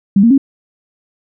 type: tone with pitch steps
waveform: sine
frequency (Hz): 197.5 / 232.2 / 272.9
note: G3 / A#3 / C#4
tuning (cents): +13 / -7 / -27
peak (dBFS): -5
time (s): 0.16-0.379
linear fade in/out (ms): 5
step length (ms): 73
effects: none